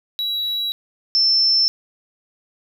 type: tone pair in turn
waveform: triangle / sine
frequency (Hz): 3899 / 5330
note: B7 / E8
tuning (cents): -23 / +18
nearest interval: perfect fourth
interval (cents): 541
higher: second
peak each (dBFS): -19 / -13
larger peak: second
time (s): 0.19-0.72 / 1.15-1.68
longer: neither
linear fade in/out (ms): 0
effects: none